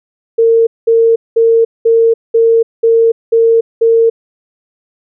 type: tone bursts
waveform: sine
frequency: 456.8 Hz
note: A#4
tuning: 35 cents flat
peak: -5 dBFS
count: 8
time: 0.38-4.1 s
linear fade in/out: 10 ms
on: 290 ms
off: 200 ms
effects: none